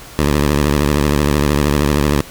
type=tone with vibrato; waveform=10% pulse; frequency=72.9 Hz; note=D2; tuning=12 cents flat; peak=-4 dBFS; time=0.19-2.21 s; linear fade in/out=0 ms; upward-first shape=triangle; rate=13 Hz; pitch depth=140 cents each way; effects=pink hiss -36 dBFS RMS until 2.3 s